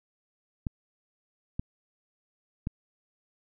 clicks, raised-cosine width 5 ms, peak -18 dBFS, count 3, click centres 0.668 / 1.595 / 2.671 s, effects none

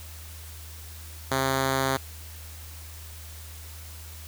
5% pulse tone, 133.7 Hz, C3, 38 cents sharp, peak -12 dBFS, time 1.31-1.97 s, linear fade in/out 5 ms, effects added 79 Hz sine -41 dBFS peak until 4.27 s + white hiss -46 dBFS RMS until 4.27 s

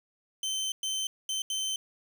25% pulse tone bursts at uneven times, 3087 Hz, G7, 27 cents flat, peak -26 dBFS, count 4, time 0.43-0.72 / 0.83-1.07 / 1.29-1.42 / 1.5-1.76 s, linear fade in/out 2 ms, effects none

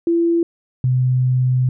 sine tone pair in turn, 337.6 / 127.37 Hz, E4 / C3, +41 / -46 cents, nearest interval octave + perfect fourth, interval 1687 cents, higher first, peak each -13 dBFS, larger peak neither, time 0.07-0.43 / 0.84-1.69 s, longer second, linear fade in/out 2 ms, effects none

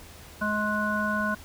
harmonic tone, 210.8 Hz, G#3, 26 cents sharp, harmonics 1 / 3 / 5 / 7, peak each -29 / -33 / -31 / -28 dBFS, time 0.41-1.35 s, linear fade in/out 10 ms, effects added 81 Hz sine -50 dBFS peak until 1.44 s + pink hiss -48 dBFS RMS until 1.44 s

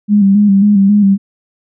sine tone with vibrato, 201.5 Hz, G3, 48 cents sharp, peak -5 dBFS, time 0.08-1.18 s, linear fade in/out 50 ms, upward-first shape square, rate 3.7 Hz, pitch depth 47 cents each way, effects none

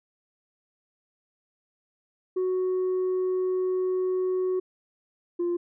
sine tone pair in turn, 370 / 348.4 Hz, F#4 / F4, 0 / -4 cents, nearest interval minor second, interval 104 cents, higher first, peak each -21 / -22 dBFS, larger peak first, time 2.36-4.6 / 5.39-5.57 s, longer first, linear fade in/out 10 ms, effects tanh soft clip ceiling -22 dBFS

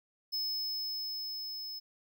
square tone with level ramp, 5200 Hz, E8, 24 cents flat, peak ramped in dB -32 to -40 dBFS, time 0.32-1.8 s, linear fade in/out 20 ms, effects none

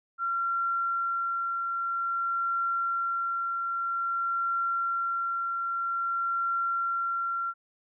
sine tone with tremolo, 1370 Hz, F6, 34 cents flat, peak -25 dBFS, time 0.18-7.54 s, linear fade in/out 50 ms, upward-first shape triangle, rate 0.51 Hz, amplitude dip 30%, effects none

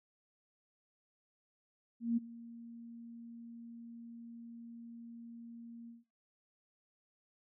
sine tone with ADSR envelope, 233.1 Hz, A#3, in tune, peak -27 dBFS, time 2-6.04 s, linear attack 170 ms, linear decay 18 ms, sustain -20 dB, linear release 160 ms, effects noise-tail reverb RT60 0.3 s tail -19 dB re dry

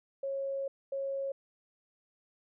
sine tone bursts at uneven times, 547 Hz, C#5, 23 cents flat, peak -32 dBFS, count 2, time 0.23-0.68 / 0.92-1.32 s, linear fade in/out 5 ms, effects none

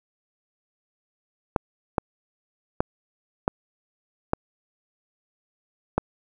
clicks, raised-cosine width 1 ms, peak -6 dBFS, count 6, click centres 1.562 / 1.982 / 2.805 / 3.479 / 4.334 / 5.98 s, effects 8-bit

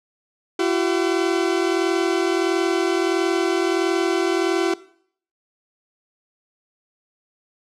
40% pulse tone pair together, 338.5 / 380 Hz, E4 / F#4, +46 / +46 cents, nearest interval major second, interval 200 cents, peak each -20 dBFS, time 0.59-4.74 s, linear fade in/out 5 ms, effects noise-tail reverb RT60 0.6 s tail -19 dB re dry + low-pass 7000 Hz 12 dB/octave

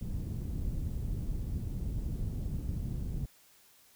pink low-pass noise, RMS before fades -35 dBFS, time 0.01-3.26 s, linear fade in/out 5 ms, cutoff 160 Hz, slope 12 dB/octave, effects white hiss -62 dBFS RMS until 3.95 s

